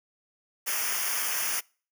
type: noise with comb filter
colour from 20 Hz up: white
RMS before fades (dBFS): -29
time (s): 0.66-1.61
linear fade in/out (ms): 20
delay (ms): 0.25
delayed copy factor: -1
effects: noise-tail reverb RT60 0.4 s tail -26 dB re dry